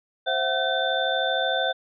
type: tone cluster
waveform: sine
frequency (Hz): 526 / 670 / 743 / 1528 / 3554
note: C5 / E5 / F#5 / G6 / A7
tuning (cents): +9 / +28 / +7 / -45 / +17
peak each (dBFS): -28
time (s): 0.26-1.73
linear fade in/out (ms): 20
effects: none